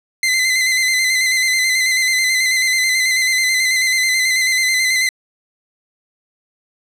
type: tone with vibrato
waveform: sawtooth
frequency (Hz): 2049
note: C7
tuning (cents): -37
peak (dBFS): -10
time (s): 0.23-5.09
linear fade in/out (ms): 2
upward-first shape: square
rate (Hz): 9.2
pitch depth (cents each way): 30
effects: low-pass 11000 Hz 12 dB/octave